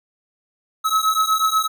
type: beating tone pair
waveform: square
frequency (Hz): 1285 / 1293.2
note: E6 / E6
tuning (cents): -45 / -34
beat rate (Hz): 8.2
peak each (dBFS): -20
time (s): 0.84-1.68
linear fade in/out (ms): 20
effects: none